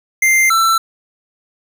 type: tone pair in turn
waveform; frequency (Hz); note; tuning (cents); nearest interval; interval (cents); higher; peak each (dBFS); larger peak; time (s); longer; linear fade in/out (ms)
square; 2093 / 1336.9; C7 / E6; 0 / +24; minor sixth; 776; first; -10 / -11; first; 0.22-0.5 / 0.5-0.78; neither; 5
effects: none